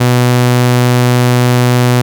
sawtooth tone, 123.47 Hz, B2, in tune, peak -3 dBFS, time 0-2.02 s, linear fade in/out 10 ms, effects none

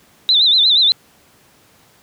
sine tone with vibrato, 3783 Hz, A#7, 25 cents sharp, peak -9 dBFS, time 0.29-0.92 s, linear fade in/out 0 ms, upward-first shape sine, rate 8.4 Hz, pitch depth 140 cents each way, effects pink hiss -51 dBFS RMS until 2.02 s + high-pass 100 Hz 12 dB/octave

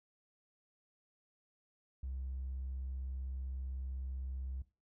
triangle tone, 65.41 Hz, C2, in tune, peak -35 dBFS, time 2.03-4.62 s, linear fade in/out 5 ms, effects noise-tail reverb RT60 0.3 s tail -20 dB re dry + tanh soft clip ceiling -35 dBFS

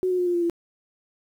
sine tone with pitch steps, 370 / 363.9 / 357.8 / 351.9 / 346 / 340.3 Hz, F#4 / F#4 / F4 / F4 / F4 / F4, 0 / -29 / +42 / +13 / -16 / -45 cents, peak -20 dBFS, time 0.03-0.498 s, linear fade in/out 0 ms, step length 78 ms, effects 9-bit

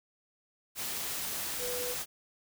sine tone in noise, 493.9 Hz, B4, in tune, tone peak -36 dBFS, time 1.58-1.96 s, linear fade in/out 50 ms, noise white, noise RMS -36 dBFS, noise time 0.75-2.06 s, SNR -3 dB, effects none

